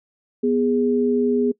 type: tone pair together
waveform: sine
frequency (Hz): 245.9 / 413.1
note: B3 / G#4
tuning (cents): -7 / -9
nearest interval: major sixth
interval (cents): 898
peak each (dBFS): -19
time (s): 0.43-1.52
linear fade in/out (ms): 10
effects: noise-tail reverb RT60 0.1 s tail -22 dB re dry